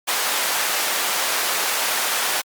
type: high-pass noise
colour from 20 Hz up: pink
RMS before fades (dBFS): -22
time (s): 0.07-2.42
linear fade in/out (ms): 20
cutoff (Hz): 760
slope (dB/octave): 12
effects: Opus 48 kbps